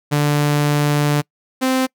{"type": "tone pair in turn", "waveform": "sawtooth", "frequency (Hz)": [146.83, 260.1], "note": ["D3", "C4"], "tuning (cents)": [0, -10], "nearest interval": "minor seventh", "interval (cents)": 990, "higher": "second", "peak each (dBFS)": [-10, -11], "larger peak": "first", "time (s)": [[0.11, 1.22], [1.61, 1.87]], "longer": "first", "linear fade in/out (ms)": 20, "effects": ["noise-tail reverb RT60 0.1 s tail -25 dB re dry"]}